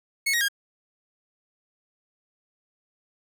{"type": "tone with pitch steps", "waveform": "sawtooth", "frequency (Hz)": [2192, 1886.3, 1623.3], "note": ["C#7", "A#6", "G#6"], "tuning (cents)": [-20, 20, -40], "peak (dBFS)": -18, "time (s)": [0.26, 0.485], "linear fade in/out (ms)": 10, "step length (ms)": 75, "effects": []}